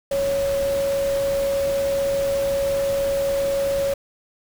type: tone in noise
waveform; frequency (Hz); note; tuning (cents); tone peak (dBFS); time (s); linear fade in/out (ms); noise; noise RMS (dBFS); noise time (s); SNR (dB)
sine; 554.4; C#5; 0; -19; 0.11-3.94; 5; pink; -33; 0.11-3.94; +11
effects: none